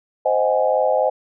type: chord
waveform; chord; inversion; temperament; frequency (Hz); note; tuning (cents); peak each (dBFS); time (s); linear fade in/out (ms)
sine; Ab dominant seventh; first; just; 519.1 / 623 / 747.5 / 830.6; C5 / Eb5 / Gb5 / Ab5; -14 / +2 / +17 / 0; -19 / -19 / -23 / -23; 0.25-1.1; 10
effects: none